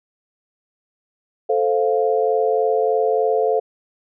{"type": "chord", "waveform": "sine", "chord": "F major", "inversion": "first", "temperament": "equal", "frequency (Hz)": [440, 523.3, 698.5], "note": ["A4", "C5", "F5"], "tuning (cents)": [0, 0, 0], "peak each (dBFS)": [-18, -21, -21], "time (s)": [1.49, 3.6], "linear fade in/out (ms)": 10, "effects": []}